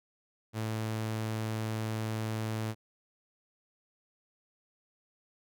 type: tone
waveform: sawtooth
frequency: 110 Hz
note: A2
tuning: in tune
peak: -28 dBFS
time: 0.53-2.75 s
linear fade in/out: 50 ms
effects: none